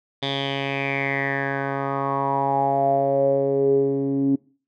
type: tone with low-pass filter sweep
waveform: 10% pulse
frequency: 137.9 Hz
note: C#3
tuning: 9 cents flat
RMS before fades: -22 dBFS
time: 0.22-4.36 s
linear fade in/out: 10 ms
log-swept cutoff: 3600 to 280 Hz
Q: 7
effects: noise-tail reverb RT60 0.4 s tail -22 dB re dry